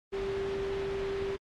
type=tone in noise; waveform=sine; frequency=392 Hz; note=G4; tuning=in tune; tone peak=-31 dBFS; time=0.12-1.37 s; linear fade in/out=20 ms; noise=pink; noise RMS=-40 dBFS; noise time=0.12-1.37 s; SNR=+6 dB; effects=low-pass 3000 Hz 12 dB/octave + AAC 48 kbps